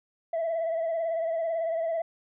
sine tone with vibrato, 659.3 Hz, E5, in tune, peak -24 dBFS, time 0.33-2.02 s, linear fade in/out 5 ms, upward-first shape sine, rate 18 Hz, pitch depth 45 cents each way, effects tanh soft clip ceiling -24 dBFS

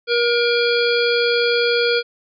harmonic tone, 475.4 Hz, A#4, 34 cents sharp, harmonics 1 / 3 / 5 / 7 / 9 / 10, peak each -17 / -22 / -24 / -25 / -27 / -27 dBFS, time 0.07-2.03 s, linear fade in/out 50 ms, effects none

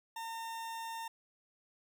40% pulse tone, 910 Hz, A#5, 42 cents flat, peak -39 dBFS, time 0.16-1.08 s, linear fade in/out 5 ms, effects none

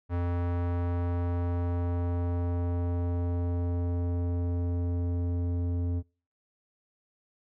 square tone with low-pass filter sweep, 87.31 Hz, F2, in tune, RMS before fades -29 dBFS, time 0.09-6.03 s, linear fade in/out 50 ms, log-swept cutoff 1400 to 350 Hz, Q 0.81, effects noise-tail reverb RT60 0.4 s tail -26 dB re dry

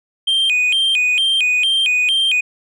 sine tone with vibrato, 2802 Hz, F7, 5 cents sharp, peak -10 dBFS, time 0.27-2.41 s, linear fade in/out 10 ms, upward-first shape square, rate 2.2 Hz, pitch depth 210 cents each way, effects tanh soft clip ceiling -12 dBFS

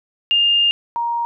sine tone pair in turn, 2815 / 939.4 Hz, F7 / A#5, +13 / +13 cents, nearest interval octave + perfect fifth, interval 1900 cents, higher first, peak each -12 / -18 dBFS, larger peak first, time 0.31-0.71 / 0.96-1.25 s, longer first, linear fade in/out 0 ms, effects none

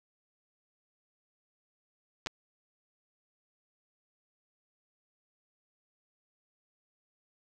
clicks, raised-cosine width 0.2 ms, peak -17 dBFS, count 2, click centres 2.262 / 2.27 s, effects none

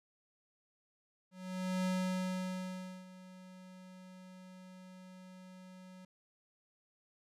square tone with ADSR envelope, 185 Hz, F#3, in tune, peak -32 dBFS, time 1.31-6.05 s, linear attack 540 ms, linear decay 1200 ms, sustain -20 dB, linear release 4 ms, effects low-pass 10000 Hz 12 dB/octave

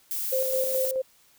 violet noise, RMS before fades -30 dBFS, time 0.11-0.91 s, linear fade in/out 0 ms
sine tone with tremolo, 523.3 Hz, C5, in tune, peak -23 dBFS, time 0.32-1.02 s, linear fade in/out 10 ms, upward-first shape square, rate 4.7 Hz, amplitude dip 40%
effects white hiss -60 dBFS RMS until 1.38 s

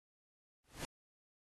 pink noise with exponential growth, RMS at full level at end -39 dBFS, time 0.64-0.85 s, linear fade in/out 0 ms, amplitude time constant 45 ms, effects AAC 32 kbps

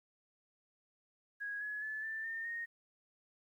sine tone with pitch steps, 1654 / 1692.7 / 1732.2 / 1772.7 / 1814.1 / 1856.6 Hz, G#6 / G#6 / A6 / A6 / A#6 / A#6, -8 / +33 / -28 / +12 / -48 / -7 cents, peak -38 dBFS, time 1.4-2.66 s, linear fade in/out 20 ms, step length 210 ms, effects 12-bit

